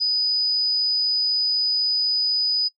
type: tone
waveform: sine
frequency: 4978 Hz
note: D#8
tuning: in tune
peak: -18 dBFS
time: 0-2.69 s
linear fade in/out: 20 ms
effects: noise-tail reverb RT60 0.1 s tail -24 dB re dry